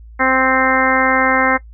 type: harmonic tone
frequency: 261.6 Hz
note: C4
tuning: in tune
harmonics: 1 / 2 / 3 / 4 / 5 / 6 / 7 / 8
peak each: -20 / -20 / -20 / -20 / -20 / -20 / -20 / -20 dBFS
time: 0.19-1.58 s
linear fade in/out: 20 ms
effects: noise-tail reverb RT60 0.1 s tail -18 dB re dry + added 56 Hz sine -35 dBFS peak until 1.73 s